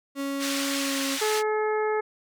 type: tone with pitch glide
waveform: 35% pulse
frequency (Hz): 277.2 to 273.1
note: C#4 to C#4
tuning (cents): 0 to -26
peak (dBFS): -26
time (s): 0.15-1.19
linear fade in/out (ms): 50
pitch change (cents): -26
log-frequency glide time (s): 0.77-0.99
type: band-pass noise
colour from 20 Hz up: pink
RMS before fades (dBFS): -31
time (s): 0.39-1.43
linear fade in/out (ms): 50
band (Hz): 1900 to 8700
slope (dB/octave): 12
type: harmonic tone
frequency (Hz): 429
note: A4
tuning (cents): -44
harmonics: 1 / 2 / 3 / 4 / 5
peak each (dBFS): -24 / -30 / -34 / -36 / -38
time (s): 1.21-2.01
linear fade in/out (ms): 10
effects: none